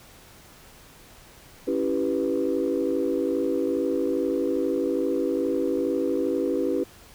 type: chord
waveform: sine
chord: C# half-diminished seventh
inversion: none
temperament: equal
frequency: 277.2 / 329.6 / 392 / 493.9 Hz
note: C#4 / E4 / G4 / B4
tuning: 0 / 0 / 0 / 0 cents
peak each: -27 dBFS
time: 1.67-6.84 s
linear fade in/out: 10 ms
effects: tanh soft clip ceiling -14 dBFS + pink hiss -50 dBFS RMS until 7.14 s